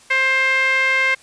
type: tone with band-pass filter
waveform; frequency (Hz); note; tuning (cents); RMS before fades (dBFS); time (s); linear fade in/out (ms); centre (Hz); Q
sawtooth; 528; C5; +16; -17; 0.1-1.15; 10; 2000; 5.3
effects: white hiss -48 dBFS RMS until 1.22 s + resampled to 22050 Hz